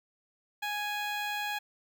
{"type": "tone with notch filter", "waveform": "15% pulse", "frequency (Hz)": 830.6, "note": "G#5", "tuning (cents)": 0, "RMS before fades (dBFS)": -34, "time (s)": [0.62, 1.59], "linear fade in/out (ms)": 10, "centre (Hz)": 9100, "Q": 1.5, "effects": []}